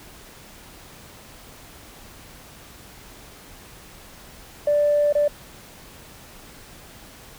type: tone with dropouts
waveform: sine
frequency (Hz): 587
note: D5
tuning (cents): -1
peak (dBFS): -15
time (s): 4.67-5.28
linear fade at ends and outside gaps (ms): 5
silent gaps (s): 5.127-5.151
effects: tanh soft clip ceiling -11 dBFS + pink hiss -45 dBFS RMS until 7.38 s